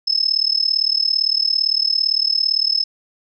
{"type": "tone with amplitude modulation", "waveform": "sine", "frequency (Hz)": 5210, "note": "E8", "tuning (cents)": -21, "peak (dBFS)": -11, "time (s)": [0.07, 2.84], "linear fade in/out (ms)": 10, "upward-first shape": "sine", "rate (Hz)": 37.7, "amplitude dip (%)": 95, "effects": []}